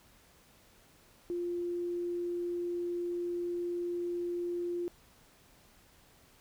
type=tone; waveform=sine; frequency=349.2 Hz; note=F4; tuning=in tune; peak=-32 dBFS; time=1.3-4.88 s; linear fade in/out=0 ms; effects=pink hiss -62 dBFS RMS until 6.4 s